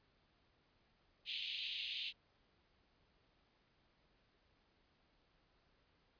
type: band-pass noise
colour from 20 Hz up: pink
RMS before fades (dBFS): -44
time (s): 1.25-2.13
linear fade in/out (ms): 50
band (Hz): 2600 to 4100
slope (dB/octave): 48
effects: pink hiss -75 dBFS RMS until 6.19 s + resampled to 11025 Hz